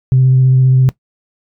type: tone with vibrato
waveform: sine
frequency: 130 Hz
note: C3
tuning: 11 cents flat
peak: -5 dBFS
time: 0.12-0.89 s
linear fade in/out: 0 ms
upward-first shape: sine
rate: 15 Hz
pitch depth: 15 cents each way
effects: noise-tail reverb RT60 0.1 s tail -18 dB re dry + tanh soft clip ceiling -2 dBFS